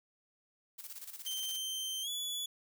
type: noise with tremolo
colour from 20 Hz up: blue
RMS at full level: -45 dBFS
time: 0.78-1.57 s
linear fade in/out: 10 ms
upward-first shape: square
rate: 17 Hz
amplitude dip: 65%
type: tone with pitch glide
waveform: sawtooth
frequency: 3119 to 3421 Hz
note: G7 to A7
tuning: -9 to -49 cents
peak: -33 dBFS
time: 1.26-2.46 s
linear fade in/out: 5 ms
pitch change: +160 cents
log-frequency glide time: 2.02-2.09 s
effects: none